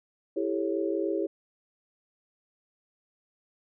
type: chord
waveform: sine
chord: A dominant seventh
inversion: second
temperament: just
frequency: 330 / 396 / 440 / 550 Hz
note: E4 / G4 / A4 / C#5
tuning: +2 / +18 / 0 / -14 cents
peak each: -30 / -30 / -35 / -34 dBFS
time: 0.36-1.27 s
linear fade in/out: 10 ms
effects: none